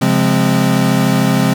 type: chord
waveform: square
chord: Db major seventh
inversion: none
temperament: equal with one note detuned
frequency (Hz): 135.04 / 174.61 / 207.7 / 261.6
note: Db3 / F3 / Ab3 / C4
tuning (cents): -45 / 0 / 0 / 0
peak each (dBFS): -17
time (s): 0.01-1.54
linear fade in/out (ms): 10
effects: none